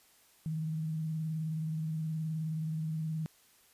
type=tone with vibrato; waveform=sine; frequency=158.1 Hz; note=D#3; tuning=28 cents sharp; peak=-32 dBFS; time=0.46-3.26 s; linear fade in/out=0 ms; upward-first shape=square; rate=19 Hz; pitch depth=29 cents each way; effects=white hiss -64 dBFS RMS until 3.73 s + resampled to 32000 Hz